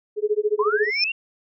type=tone with tremolo; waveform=sine; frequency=421.1 Hz; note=G#4; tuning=24 cents sharp; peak=-15 dBFS; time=0.16-0.91 s; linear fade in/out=50 ms; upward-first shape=sine; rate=14 Hz; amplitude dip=100%
type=linear sweep; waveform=sine; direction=up; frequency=965 to 2794 Hz; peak=-22 dBFS; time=0.59-1.12 s; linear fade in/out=5 ms
type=tone with exponential growth; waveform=sine; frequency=5310 Hz; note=E8; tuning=12 cents sharp; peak=-15 dBFS; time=0.83-1.04 s; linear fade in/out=2 ms; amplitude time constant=44 ms
effects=none